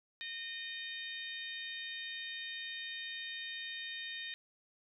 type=harmonic tone with a mistuned harmonic; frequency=614 Hz; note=D#5; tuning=23 cents flat; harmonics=3 / 4 / 5 / 6 / 7; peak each=-45 / -48 / -49 / -45 / -57 dBFS; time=0.21-4.34 s; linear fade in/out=0 ms; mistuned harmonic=7; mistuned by=+24 cents; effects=none